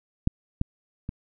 clicks, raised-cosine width 5 ms, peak -8 / -11 / -19 dBFS, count 3, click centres 0.274 / 0.614 / 1.091 s, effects none

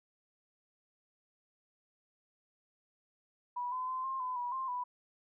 sine tone with pitch steps, 978 / 1018 / 1031 / 1061 / 1011 / 973 / 1053 / 988 Hz, B5 / C6 / C6 / C6 / B5 / B5 / C6 / B5, -17 / -48 / -26 / +24 / +40 / -26 / +11 / 0 cents, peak -34 dBFS, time 3.56-4.84 s, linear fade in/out 10 ms, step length 160 ms, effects none

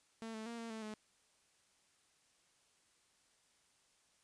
sawtooth tone with pitch steps, 225 / 219.1 / 233.6 / 229.7 / 221 / 214.4 Hz, A3 / A3 / A#3 / A#3 / A3 / A3, +39 / -7 / +4 / -25 / +8 / -45 cents, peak -40 dBFS, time 0.22-0.94 s, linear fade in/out 0 ms, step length 120 ms, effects white hiss -73 dBFS RMS until 4.23 s + resampled to 22050 Hz

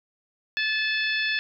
harmonic tone, 868 Hz, A5, 24 cents flat, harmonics 2 / 3 / 4 / 5 / 6, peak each -26 / -28 / -31 / -34 / -38 dBFS, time 0.57-1.39 s, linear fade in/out 0 ms, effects none

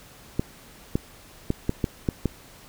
clicks, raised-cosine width 3 ms, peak -9 dBFS, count 7, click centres 0.395 / 0.955 / 1.504 / 1.694 / 1.842 / 2.088 / 2.257 s, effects pink hiss -49 dBFS RMS until 2.68 s

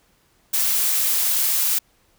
blue noise, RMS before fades -20 dBFS, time 0.53-1.79 s, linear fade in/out 10 ms, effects pink hiss -61 dBFS RMS until 2.18 s

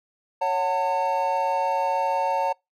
triangle chord, F# minor, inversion second, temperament equal with one note detuned, 554.4 / 740 / 901.6 Hz, C#5 / F#5 / A5, 0 / 0 / +42 cents, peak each -25 / -26 / -21 dBFS, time 0.41-2.53 s, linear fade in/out 10 ms, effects noise-tail reverb RT60 0.2 s tail -26 dB re dry

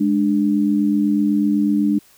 sine tone pair together, 207.7 / 295.7 Hz, G#3 / D4, 0 / +12 cents, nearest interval tritone, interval 612 cents, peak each -17 dBFS, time 0-1.99 s, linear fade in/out 10 ms, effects white hiss -52 dBFS RMS until 2.17 s

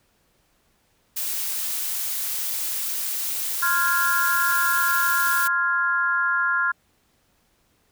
blue noise, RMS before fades -27 dBFS, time 1.16-5.48 s, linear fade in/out 10 ms
sine chord, F minor, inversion second, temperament equal, 1046.5 / 1396.9 / 1661.2 Hz, C6 / F6 / Ab6, 0 / 0 / 0 cents, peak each -27 / -21 / -25 dBFS, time 3.62-6.72 s, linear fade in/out 10 ms
effects pink hiss -65 dBFS RMS until 7.91 s

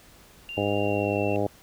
sine tone with pitch glide, 2782 to 2698 Hz, F7 to E7, -7 to +40 cents, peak -34 dBFS, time 0.49-1.36 s, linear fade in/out 0 ms, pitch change -53 cents, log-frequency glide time 0.78-1.23 s
harmonic tone, 101.9 Hz, G#2, 32 cents flat, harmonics 1 / 2 / 3 / 4 / 5 / 6 / 7 / 8, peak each -31 / -33 / -30 / -30 / -30 / -30 / -35 / -35 dBFS, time 0.57-1.47 s, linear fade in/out 5 ms
effects pink hiss -53 dBFS RMS until 1.62 s

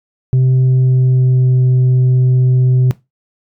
sine tone with pitch glide, 129.3 to 127.45 Hz, C3 to C3, -20 to -45 cents, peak -5 dBFS, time 0.33-2.91 s, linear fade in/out 0 ms, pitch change -25 cents, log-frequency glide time 0.53-1.66 s, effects noise-tail reverb RT60 0.2 s tail -20 dB re dry + tanh soft clip ceiling -7 dBFS

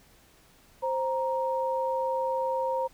sine tone pair together, 525 / 936.2 Hz, C5 / A#5, +6 / +7 cents, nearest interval minor seventh, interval 1001 cents, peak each -28 / -29 dBFS, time 0.82-2.88 s, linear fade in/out 20 ms, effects pink hiss -59 dBFS RMS until 2.93 s

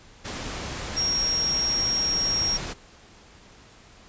sine tone in noise, 5588 Hz, F8, in tune, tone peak -22 dBFS, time 0.96-2.58 s, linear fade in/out 20 ms, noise pink, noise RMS -33 dBFS, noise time 0.24-2.74 s, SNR +8 dB, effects pink hiss -51 dBFS RMS until 4.08 s + resampled to 16000 Hz

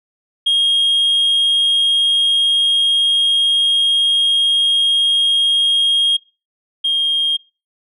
sine tone pair in turn, 3251 / 3229 Hz, G#7 / G#7, -38 / -49 cents, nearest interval unison, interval 11 cents, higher first, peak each -9 / -12 dBFS, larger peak first, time 0.46-6.17 / 6.84-7.37 s, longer first, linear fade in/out 10 ms, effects noise-tail reverb RT60 0.3 s tail -24 dB re dry + tanh soft clip ceiling -10 dBFS

